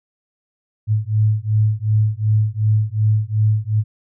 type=beating tone pair; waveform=sine; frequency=106.2 / 108.9 Hz; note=G#2 / A2; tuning=+39 / -17 cents; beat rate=2.7 Hz; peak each=-17 dBFS; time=0.87-3.84 s; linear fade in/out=50 ms; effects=none